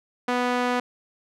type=tone with band-pass filter; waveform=sawtooth; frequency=246.9 Hz; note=B3; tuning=in tune; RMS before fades=-24 dBFS; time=0.28-0.8 s; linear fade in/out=5 ms; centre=1100 Hz; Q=0.59; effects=none